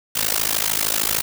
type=noise with amplitude modulation; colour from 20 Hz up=white; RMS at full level=-17 dBFS; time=0.15-1.22 s; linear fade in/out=10 ms; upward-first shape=sine; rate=53.3 Hz; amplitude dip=100%; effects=none